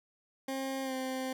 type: tone with pitch glide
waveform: 20% pulse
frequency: 267.4 to 260.8 Hz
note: C4 to C4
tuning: +38 to -5 cents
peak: -29 dBFS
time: 0.48-1.33 s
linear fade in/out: 5 ms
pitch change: -43 cents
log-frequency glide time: 0.83-0.93 s
effects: none